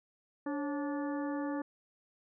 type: harmonic tone with a mistuned harmonic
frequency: 290 Hz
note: D4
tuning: 22 cents flat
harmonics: 1 / 2 / 3 / 4 / 5 / 6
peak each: -34 / -41 / -44 / -47 / -52 / -49 dBFS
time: 0.46-1.62 s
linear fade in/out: 5 ms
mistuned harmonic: 2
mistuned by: -94 cents
effects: none